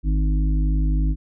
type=harmonic tone; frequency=51.7 Hz; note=G#1; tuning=7 cents flat; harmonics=1 / 3 / 5 / 6; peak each=-17 / -27 / -31 / -33 dBFS; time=0.03-1.16 s; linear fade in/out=50 ms; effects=none